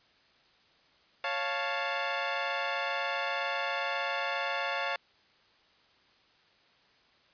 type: chord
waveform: 15% pulse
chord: Db augmented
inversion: none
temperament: equal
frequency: 554.4 / 698.5 / 880 Hz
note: Db5 / F5 / A5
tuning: 0 / 0 / 0 cents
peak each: -28 / -28 / -29 dBFS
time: 1.24-4.96 s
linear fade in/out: 2 ms
effects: white hiss -64 dBFS RMS until 7.33 s + resampled to 11025 Hz